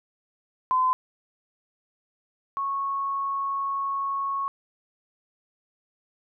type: tone pair in turn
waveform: sine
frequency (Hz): 1024 / 1102.1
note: C6 / C#6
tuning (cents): -38 / -10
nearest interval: minor second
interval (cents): 128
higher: second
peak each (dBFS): -19 / -25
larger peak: first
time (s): 0.71-0.93 / 2.57-4.48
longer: second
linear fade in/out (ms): 0
effects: none